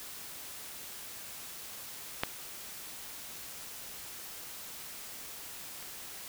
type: clicks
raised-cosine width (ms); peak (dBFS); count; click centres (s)
0.3; -12 / -30; 2; 2.235 / 5.826
effects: white hiss -45 dBFS RMS until 6.28 s